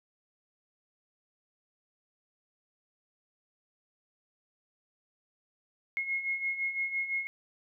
sine beating tone pair, 2158 / 2163.9 Hz, C#7 / C#7, -47 / -42 cents, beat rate 5.9 Hz, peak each -37 / -31 dBFS, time 5.97-7.27 s, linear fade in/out 0 ms, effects none

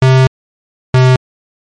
square tone pair in turn, 130.81 / 128.56 Hz, C3 / C3, 0 / -30 cents, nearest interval unison, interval 30 cents, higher first, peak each -5 dBFS, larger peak neither, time 0.02-0.27 / 0.94-1.16 s, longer first, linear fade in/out 2 ms, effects low-pass 5000 Hz 12 dB/octave + MP3 48 kbps

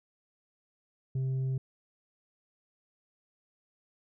triangle tone with tanh clipping, 131.7 Hz, C3, 12 cents sharp, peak -29 dBFS, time 1.15-1.58 s, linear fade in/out 5 ms, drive 8 dB, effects none

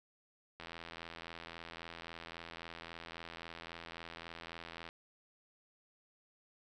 click train, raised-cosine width 0.3 ms, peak -30 dBFS, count 360, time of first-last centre 0.6-4.889 s, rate 83.7 Hz, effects none

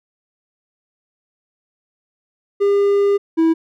triangle tone pair in turn, 402.4 / 325.8 Hz, G4 / E4, +45 / -20 cents, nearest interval major third, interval 365 cents, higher first, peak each -10 / -9 dBFS, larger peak second, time 2.6-3.18 / 3.37-3.54 s, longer first, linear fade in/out 20 ms, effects none

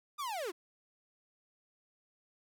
45% pulse linear sweep, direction down, 1233 to 311.1 Hz, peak -36 dBFS, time 0.18-0.52 s, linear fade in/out 20 ms, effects none

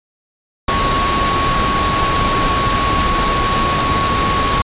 sine tone in noise, 1108.7 Hz, C#6, in tune, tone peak -16 dBFS, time 0.68-4.62 s, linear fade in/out 5 ms, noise pink, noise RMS -17 dBFS, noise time 0.68-4.62 s, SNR -2 dB, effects resampled to 8000 Hz

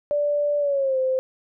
sine tone with pitch glide, 584 to 520.3 Hz, D5 to C5, -10 to -10 cents, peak -19 dBFS, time 0.11-1.19 s, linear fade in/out 0 ms, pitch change -200 cents, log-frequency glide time 0.59-0.98 s, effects none

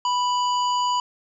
harmonic tone with a mistuned harmonic, 987.8 Hz, B5, in tune, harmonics 1 / 3 / 5 / 7, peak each -20 / -30 / -34 / -37 dBFS, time 0.05-1 s, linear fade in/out 2 ms, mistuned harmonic 5, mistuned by -67 cents, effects none

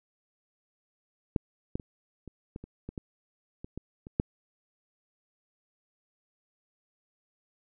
clicks, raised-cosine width 3 ms, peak -13 / -17 / -29 / -30 / -25 / -30 / -25 / -23 / -27 / -24 / -30 / -11 dBFS, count 12, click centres 1.362 / 1.755 / 1.798 / 2.277 / 2.561 / 2.64 / 2.89 / 2.978 / 3.645 / 3.776 / 4.069 / 4.199 s, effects none

